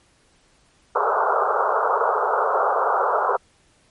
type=band-pass noise; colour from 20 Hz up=white; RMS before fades=-20 dBFS; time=0.95-3.37 s; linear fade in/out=10 ms; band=400 to 1400 Hz; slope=96 dB/octave; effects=pink hiss -59 dBFS RMS until 3.9 s + MP3 48 kbps